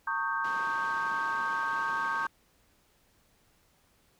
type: chord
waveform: sine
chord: Eb dominant seventh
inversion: second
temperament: equal with one note detuned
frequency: 914.2 / 1108.7 / 1244.5 / 1568 Hz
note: Bb5 / Db6 / Eb6 / G6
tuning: -34 / 0 / 0 / 0 cents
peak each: -35 / -33 / -37 / -32 dBFS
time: 0.07-2.27 s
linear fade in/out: 5 ms
type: band-pass noise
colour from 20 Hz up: pink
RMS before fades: -47 dBFS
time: 0.44-2.27 s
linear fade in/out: 5 ms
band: 220 to 4600 Hz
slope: 12 dB/octave
effects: pink hiss -67 dBFS RMS until 4.19 s